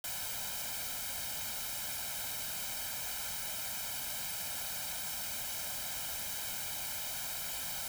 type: noise with comb filter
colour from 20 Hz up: white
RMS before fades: -39 dBFS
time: 0.04-7.88 s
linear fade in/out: 2 ms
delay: 1.3 ms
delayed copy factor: +0.8
effects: none